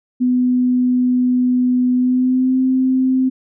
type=tone with pitch glide; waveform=sine; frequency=250 to 259.6 Hz; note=B3 to C4; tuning=+21 to -13 cents; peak=-12 dBFS; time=0.2-3.3 s; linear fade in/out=20 ms; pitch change=+66 cents; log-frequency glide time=1.94-2.59 s; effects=none